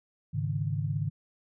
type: chord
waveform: sine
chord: Ab suspended fourth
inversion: none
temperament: just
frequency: 103.83 / 138.43 / 155.74 Hz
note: Ab2 / Db3 / Eb3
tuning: 0 / -2 / +2 cents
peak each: -32 dBFS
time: 0.33-1.1 s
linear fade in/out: 20 ms
effects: none